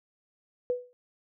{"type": "tone with exponential decay", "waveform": "sine", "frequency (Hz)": 493.9, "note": "B4", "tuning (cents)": 0, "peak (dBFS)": -22, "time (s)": [0.7, 0.93], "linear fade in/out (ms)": 0, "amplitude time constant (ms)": 48, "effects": []}